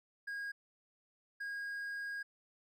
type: tone bursts at uneven times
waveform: triangle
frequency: 1634 Hz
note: G#6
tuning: 29 cents flat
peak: -37 dBFS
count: 2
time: 0.27-0.52 / 1.4-2.23 s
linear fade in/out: 10 ms
effects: none